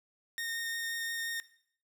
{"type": "tone with vibrato", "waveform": "sawtooth", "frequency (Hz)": 1841, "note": "A#6", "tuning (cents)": -22, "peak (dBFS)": -31, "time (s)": [0.38, 1.4], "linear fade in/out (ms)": 0, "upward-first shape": "triangle", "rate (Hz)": 5.7, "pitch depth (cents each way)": 9, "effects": ["noise-tail reverb RT60 0.6 s tail -17 dB re dry"]}